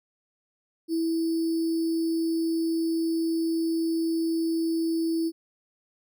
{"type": "tone with sample-and-hold", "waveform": "sine", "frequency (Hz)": 328.1, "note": "E4", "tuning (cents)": -8, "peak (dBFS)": -23, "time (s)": [0.88, 5.32], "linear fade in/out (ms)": 50, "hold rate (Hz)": 4900, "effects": []}